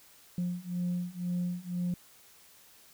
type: beating tone pair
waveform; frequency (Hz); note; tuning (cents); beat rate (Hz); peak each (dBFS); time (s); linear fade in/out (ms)
sine; 176.3 / 178.3; F3 / F3; +17 / +36; 2; -33 / -32; 0.38-1.94; 2
effects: tanh soft clip ceiling -26 dBFS + white hiss -58 dBFS RMS until 2.93 s